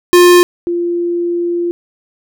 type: tone pair in turn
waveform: square / sine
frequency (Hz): 354 / 346.1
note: F4 / F4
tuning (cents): +23 / -16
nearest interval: unison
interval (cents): 39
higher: first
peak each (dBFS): -4 / -13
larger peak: first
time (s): 0.13-0.43 / 0.67-1.71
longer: second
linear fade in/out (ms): 0
effects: none